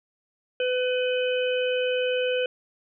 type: harmonic tone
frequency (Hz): 503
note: B4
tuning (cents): +32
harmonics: 1 / 3 / 5 / 6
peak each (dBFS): -23 / -34 / -33 / -33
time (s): 0.6-2.46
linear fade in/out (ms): 2
effects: none